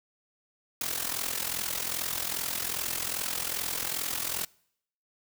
white noise with amplitude modulation, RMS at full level -29 dBFS, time 0.81-4.45 s, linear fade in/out 2 ms, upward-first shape sine, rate 42.5 Hz, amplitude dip 75%, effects noise-tail reverb RT60 0.7 s tail -25 dB re dry

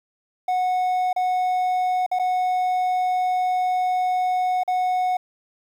triangle tone with dropouts, 734 Hz, F#5, 14 cents flat, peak -17 dBFS, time 0.48-5.17 s, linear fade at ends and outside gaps 5 ms, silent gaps 1.13-1.162 / 2.064-2.114 / 2.189-2.195 / 4.635-4.677 s, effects 9-bit

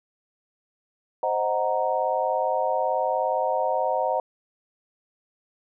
sine chord, C half-diminished seventh, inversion none, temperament equal, 523.3 / 622.3 / 740 / 932.3 Hz, C5 / Eb5 / Gb5 / Bb5, 0 / 0 / 0 / 0 cents, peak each -27 dBFS, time 1.23-4.2 s, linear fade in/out 2 ms, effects none

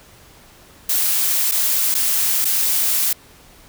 blue noise with dropouts, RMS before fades -18 dBFS, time 0.89-3.13 s, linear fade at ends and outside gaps 5 ms, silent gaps 1.514-1.519 / 1.943-1.949 / 2.446-2.452 s, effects pink hiss -47 dBFS RMS until 3.68 s

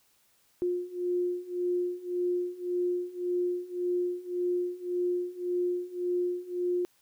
sine beating tone pair, 355 / 356.8 Hz, F4 / F4, +28 / +37 cents, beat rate 1.8 Hz, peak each -32 / -30 dBFS, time 0.62-6.85 s, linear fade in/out 0 ms, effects white hiss -67 dBFS RMS until 7.01 s

